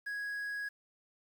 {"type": "tone with quantisation", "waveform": "triangle", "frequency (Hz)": 1661.2, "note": "G#6", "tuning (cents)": 0, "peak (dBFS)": -34, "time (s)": [0.06, 0.69], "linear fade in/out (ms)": 10, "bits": 10, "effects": []}